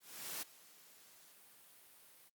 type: noise with ADSR envelope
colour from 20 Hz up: white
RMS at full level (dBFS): -42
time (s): 0-2.3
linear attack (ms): 420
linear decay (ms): 15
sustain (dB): -20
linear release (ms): 28
effects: high-pass 150 Hz 12 dB/octave + Opus 48 kbps